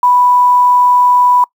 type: tone with quantisation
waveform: sine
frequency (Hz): 987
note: B5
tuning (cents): -1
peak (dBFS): -6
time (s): 0.03-1.44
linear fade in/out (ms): 2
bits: 6
effects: noise-tail reverb RT60 0.1 s tail -23 dB re dry